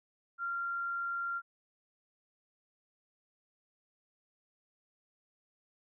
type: tone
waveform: sine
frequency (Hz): 1384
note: F6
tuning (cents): -16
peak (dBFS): -33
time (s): 0.38-1.42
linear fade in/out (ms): 50
effects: none